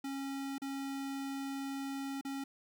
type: tone with dropouts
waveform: square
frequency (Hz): 273.8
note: C#4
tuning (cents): -21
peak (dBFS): -38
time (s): 0.04-2.44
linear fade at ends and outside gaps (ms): 5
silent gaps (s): 0.582-0.618 / 2.212-2.249
effects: none